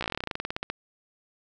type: slowing click train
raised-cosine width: 0.3 ms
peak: -14 dBFS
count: 20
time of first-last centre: 0.01-0.7 s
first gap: 15 ms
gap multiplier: 1.09
effects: none